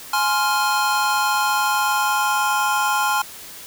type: chord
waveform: square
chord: F minor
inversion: first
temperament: just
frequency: 838.1 / 1047.7 / 1396.9 Hz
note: Ab5 / C6 / F6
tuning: +16 / +2 / 0 cents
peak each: -22 / -23 / -23 dBFS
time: 0.13-3.22 s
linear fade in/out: 5 ms
effects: white hiss -38 dBFS RMS until 3.66 s